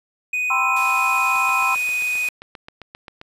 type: tone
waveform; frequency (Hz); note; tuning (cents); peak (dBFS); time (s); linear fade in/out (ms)
triangle; 2489; D#7; 0; -18; 0.33-2.29; 5
type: chord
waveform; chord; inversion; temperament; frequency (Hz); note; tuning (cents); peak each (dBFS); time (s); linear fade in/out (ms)
sine; C major seventh; second; equal; 784 / 987.8 / 1046.5 / 1318.5; G5 / B5 / C6 / E6; 0 / 0 / 0 / 0; -27 / -27 / -21 / -24; 0.5-1.75; 5
type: high-pass noise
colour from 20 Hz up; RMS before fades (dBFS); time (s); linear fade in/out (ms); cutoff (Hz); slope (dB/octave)
white; -35; 0.76-2.29; 5; 530; 96
type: click train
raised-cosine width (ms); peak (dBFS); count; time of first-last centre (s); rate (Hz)
0.3; -21; 15; 1.36-3.214; 7.55
effects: resampled to 32000 Hz